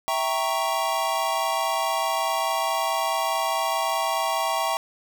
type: chord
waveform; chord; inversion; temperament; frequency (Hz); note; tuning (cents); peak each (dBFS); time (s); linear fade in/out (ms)
square; E diminished seventh; none; equal; 659.3 / 784 / 932.3 / 1108.7; E5 / G5 / Bb5 / Db6; 0 / 0 / 0 / 0; -29; 0.08-4.77; 0
effects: none